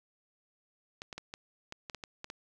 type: clicks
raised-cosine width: 0.2 ms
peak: -24 dBFS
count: 10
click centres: 1.019 / 1.128 / 1.18 / 1.339 / 1.724 / 1.898 / 1.947 / 2.038 / 2.244 / 2.301 s
effects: none